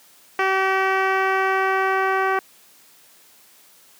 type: tone with low-pass filter sweep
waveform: 10% pulse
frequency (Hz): 382.8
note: G4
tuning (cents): -41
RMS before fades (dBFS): -20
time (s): 0.39-2.39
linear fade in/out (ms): 2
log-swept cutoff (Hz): 2500 to 1600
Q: 0.97
effects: white hiss -52 dBFS RMS until 3.99 s + high-pass 150 Hz 12 dB/octave